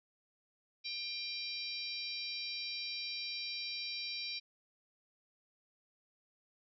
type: harmonic tone with a mistuned harmonic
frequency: 784 Hz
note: G5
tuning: in tune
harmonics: 3 / 4 / 5 / 6 / 7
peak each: -44 / -52 / -43 / -44 / -46 dBFS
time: 0.84-4.4 s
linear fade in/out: 20 ms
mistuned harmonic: 3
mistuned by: +30 cents
effects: none